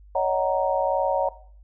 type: chord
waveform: sine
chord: D# minor seventh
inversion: third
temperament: just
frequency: 560 / 622.3 / 746.7 / 933.4 Hz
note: C#5 / D#5 / F#5 / A#5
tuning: +18 / 0 / +16 / +2 cents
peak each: -24 / -27 / -26 / -26 dBFS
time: 0.15-1.29 s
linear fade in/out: 5 ms
effects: noise-tail reverb RT60 0.5 s tail -17 dB re dry + added 50 Hz sine -46 dBFS peak until 1.63 s